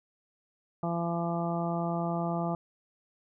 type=harmonic tone; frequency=169.9 Hz; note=F3; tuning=47 cents flat; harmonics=1 / 2 / 3 / 4 / 5 / 6 / 7; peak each=-31 / -37 / -41 / -34 / -38 / -45 / -40 dBFS; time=0.83-2.55 s; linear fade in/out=2 ms; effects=none